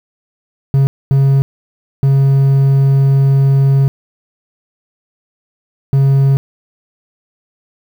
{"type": "tone bursts at uneven times", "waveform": "triangle", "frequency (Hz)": 136.8, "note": "C#3", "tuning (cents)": -23, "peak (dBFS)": -5, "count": 4, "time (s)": [[0.74, 0.87], [1.11, 1.42], [2.03, 3.88], [5.93, 6.37]], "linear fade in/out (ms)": 0, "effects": ["7-bit"]}